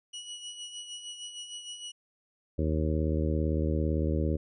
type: tone with tremolo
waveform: sawtooth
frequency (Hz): 2926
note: F#7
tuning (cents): -20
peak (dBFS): -34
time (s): 0.13-1.92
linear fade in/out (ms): 10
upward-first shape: sine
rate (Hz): 6.5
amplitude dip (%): 55
type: harmonic tone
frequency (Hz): 77.78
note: D#2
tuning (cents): 0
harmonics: 1 / 2 / 3 / 4 / 5 / 6 / 7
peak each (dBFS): -28 / -33 / -35 / -34 / -37 / -38 / -38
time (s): 2.58-4.37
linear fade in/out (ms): 10
effects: resampled to 24000 Hz